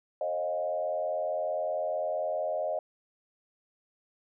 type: tone with frequency modulation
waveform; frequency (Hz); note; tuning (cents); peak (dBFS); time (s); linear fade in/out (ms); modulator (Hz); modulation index
sine; 621; D#5; -3; -28; 0.21-2.79; 2; 84.6; 1
effects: none